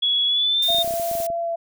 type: tone with pitch glide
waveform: sine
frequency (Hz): 3367 to 3651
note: G#7 to A#7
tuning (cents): +23 to -37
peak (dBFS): -17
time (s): 0.02-0.83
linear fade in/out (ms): 10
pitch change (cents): +140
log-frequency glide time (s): 0.27-0.71
type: noise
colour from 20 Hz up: blue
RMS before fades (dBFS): -32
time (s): 0.62-1.27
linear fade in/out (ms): 5
type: tone with vibrato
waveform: sine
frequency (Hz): 676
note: E5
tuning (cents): +43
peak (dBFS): -22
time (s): 0.68-1.56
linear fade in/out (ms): 10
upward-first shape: sine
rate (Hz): 3.2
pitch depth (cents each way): 9
type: clicks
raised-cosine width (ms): 2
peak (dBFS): -25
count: 12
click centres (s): 0.703 / 0.747 / 0.785 / 0.846 / 0.877 / 0.908 / 0.939 / 0.998 / 1.114 / 1.153 / 1.202 / 1.302
effects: none